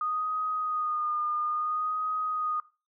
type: tone with vibrato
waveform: sine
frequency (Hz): 1234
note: D#6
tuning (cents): -15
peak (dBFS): -27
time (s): 0.01-2.6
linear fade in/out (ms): 2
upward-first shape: sine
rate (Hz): 0.59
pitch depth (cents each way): 30
effects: noise-tail reverb RT60 0.3 s tail -18 dB re dry